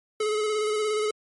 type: tone with vibrato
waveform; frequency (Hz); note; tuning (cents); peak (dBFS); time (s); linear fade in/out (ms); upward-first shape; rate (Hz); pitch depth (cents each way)
square; 426.6; G#4; +46; -24; 0.2-1.11; 5; square; 17; 23
effects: MP3 48 kbps